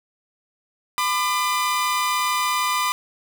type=tone pair together; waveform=sawtooth; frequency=1005 / 1198.5 Hz; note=B5 / D6; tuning=+30 / +35 cents; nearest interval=minor third; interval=305 cents; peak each=-19 dBFS; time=0.98-2.92 s; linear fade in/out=0 ms; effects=none